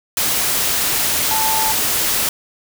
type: tone in noise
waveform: sine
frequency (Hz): 880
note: A5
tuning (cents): 0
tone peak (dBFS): -19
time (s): 1.31-1.72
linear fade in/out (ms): 2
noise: white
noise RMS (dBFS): -18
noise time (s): 0.17-2.29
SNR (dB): -4
effects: none